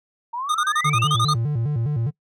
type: exponential sweep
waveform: sine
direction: up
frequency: 916 to 4435 Hz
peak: -25 dBFS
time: 0.33-1.33 s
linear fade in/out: 10 ms
type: tone bursts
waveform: square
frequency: 1223 Hz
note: D#6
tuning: 30 cents flat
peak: -19 dBFS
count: 10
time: 0.49-1.338 s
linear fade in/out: 5 ms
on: 56 ms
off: 32 ms
type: tone with vibrato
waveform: triangle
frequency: 130.81 Hz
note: C3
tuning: in tune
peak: -18 dBFS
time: 0.84-2.11 s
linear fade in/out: 20 ms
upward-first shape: square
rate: 4.9 Hz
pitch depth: 220 cents each way
effects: noise-tail reverb RT60 0.1 s tail -23 dB re dry + low-pass 10000 Hz 12 dB/octave